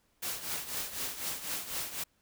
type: noise with tremolo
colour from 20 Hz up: white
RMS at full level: -34 dBFS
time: 0.22-2.04 s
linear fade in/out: 10 ms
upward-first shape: triangle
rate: 4 Hz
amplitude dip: 75%
effects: pink hiss -72 dBFS RMS until 2.21 s